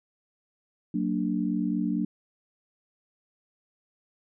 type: chord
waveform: sine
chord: Gb augmented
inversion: none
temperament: equal with one note detuned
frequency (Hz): 185 / 229.5 / 293.7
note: Gb3 / Bb3 / D4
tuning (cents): 0 / -27 / 0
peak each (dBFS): -29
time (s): 0.94-2.05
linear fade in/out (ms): 5
effects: none